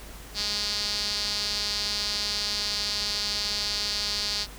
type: tone with band-pass filter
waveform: sawtooth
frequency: 206.9 Hz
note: G#3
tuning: 6 cents flat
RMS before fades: -29 dBFS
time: 0.34-4.47 s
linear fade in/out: 50 ms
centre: 4600 Hz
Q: 5.3
effects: added 50 Hz sine -44 dBFS peak until 4.58 s + pink hiss -45 dBFS RMS until 4.58 s